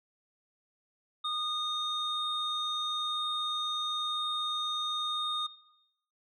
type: tone pair together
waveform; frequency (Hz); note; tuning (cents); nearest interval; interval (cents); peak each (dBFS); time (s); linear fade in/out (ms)
sine; 1229 / 3688; D#6 / A#7; -22 / -19; octave + perfect fifth; 1903; -33 / -31; 1.24-5.47; 10
effects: noise-tail reverb RT60 0.8 s tail -17 dB re dry + tanh soft clip ceiling -26 dBFS